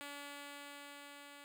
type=tone with level ramp; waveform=5% pulse; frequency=286.1 Hz; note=D4; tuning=45 cents flat; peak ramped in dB=-34 to -42 dBFS; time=0.01-1.44 s; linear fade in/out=0 ms; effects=none